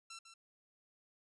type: tone with echo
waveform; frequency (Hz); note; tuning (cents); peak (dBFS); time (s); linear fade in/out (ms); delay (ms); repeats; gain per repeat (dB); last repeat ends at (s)
10% pulse; 1346; E6; +36; -40; 0.1-0.19; 5; 150; 1; -8; 0.34
effects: resampled to 22050 Hz